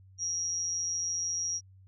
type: tone with amplitude modulation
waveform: sine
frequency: 5700 Hz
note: F8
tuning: 34 cents sharp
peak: -26 dBFS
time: 0.18-1.61 s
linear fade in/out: 50 ms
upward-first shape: sine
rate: 174 Hz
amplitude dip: 80%
effects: added 95 Hz sine -53 dBFS peak until 1.87 s